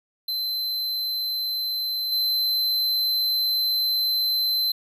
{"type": "tone with level steps", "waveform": "square", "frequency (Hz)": 4074, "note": "C8", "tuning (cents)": -47, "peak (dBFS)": [-25, -21], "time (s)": [0.28, 4.72], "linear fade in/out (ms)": 5, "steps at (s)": 2.12, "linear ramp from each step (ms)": 2, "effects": []}